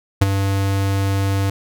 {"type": "tone with ADSR envelope", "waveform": "square", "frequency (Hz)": 98, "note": "G2", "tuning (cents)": 0, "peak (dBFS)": -8, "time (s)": [0.21, 1.5], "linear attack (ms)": 10, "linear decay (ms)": 24, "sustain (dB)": -9, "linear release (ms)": 4, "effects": []}